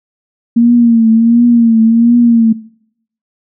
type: tone with vibrato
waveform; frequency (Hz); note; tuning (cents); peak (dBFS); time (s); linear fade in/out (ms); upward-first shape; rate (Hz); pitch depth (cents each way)
sine; 231.5; A#3; -12; -4; 0.56-2.53; 10; triangle; 1.4; 71
effects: noise-tail reverb RT60 0.7 s tail -21 dB re dry